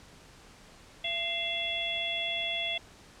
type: harmonic tone with a mistuned harmonic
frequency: 676 Hz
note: E5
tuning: 43 cents sharp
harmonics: 1 / 3 / 4 / 5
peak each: -39 / -37 / -36 / -32 dBFS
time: 1.04-2.78 s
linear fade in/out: 5 ms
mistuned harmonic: 3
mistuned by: +52 cents
effects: pink hiss -54 dBFS RMS until 3.2 s + low-pass 8000 Hz 12 dB/octave